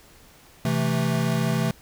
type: chord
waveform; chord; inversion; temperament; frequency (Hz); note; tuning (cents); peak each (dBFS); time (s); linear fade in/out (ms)
square; A minor; first; equal; 130.81 / 164.81 / 220; C3 / E3 / A3; 0 / 0 / 0; -26 / -26 / -27; 0.65-1.71; 2
effects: pink hiss -52 dBFS RMS until 1.81 s